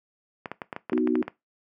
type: clicks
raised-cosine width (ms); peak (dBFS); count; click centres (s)
0.5; -17; 12; 0.458 / 0.516 / 0.618 / 0.728 / 0.764 / 0.897 / 0.931 / 0.978 / 1.074 / 1.155 / 1.227 / 1.28
type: chord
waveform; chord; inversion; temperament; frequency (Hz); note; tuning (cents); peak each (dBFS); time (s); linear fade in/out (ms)
sine; B major; none; equal; 246.9 / 311.1 / 370; B3 / D#4 / F#4; 0 / 0 / 0; -25; 0.92-1.22; 2
effects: noise-tail reverb RT60 0.2 s tail -19 dB re dry + high-pass 150 Hz 12 dB/octave